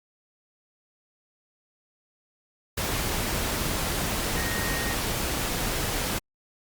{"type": "tone in noise", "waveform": "sine", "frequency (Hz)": 1864.7, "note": "A#6", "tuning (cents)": 0, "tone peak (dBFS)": -33, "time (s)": [4.36, 4.94], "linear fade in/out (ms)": 10, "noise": "pink", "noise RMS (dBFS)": -28, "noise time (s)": [2.77, 6.19], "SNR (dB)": -8, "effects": ["Opus 48 kbps"]}